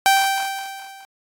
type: tone with level ramp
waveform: sawtooth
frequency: 780 Hz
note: G5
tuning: 9 cents flat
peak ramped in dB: -7 to -37 dBFS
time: 0.06-1.05 s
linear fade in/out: 0 ms
effects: AAC 64 kbps